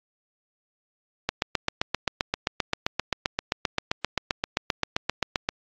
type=click train; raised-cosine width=0.2 ms; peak=-5 dBFS; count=33; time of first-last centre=1.29-5.489 s; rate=7.62 Hz; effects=low-pass 5000 Hz 12 dB/octave + AAC 32 kbps